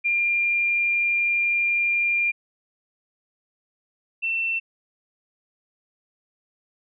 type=tone pair in turn; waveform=sine; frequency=2396 / 2689 Hz; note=D7 / E7; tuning=+34 / +34 cents; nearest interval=major second; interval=200 cents; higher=second; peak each=-19 / -22 dBFS; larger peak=first; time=0.04-2.32 / 4.22-4.6 s; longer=first; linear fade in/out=20 ms; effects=none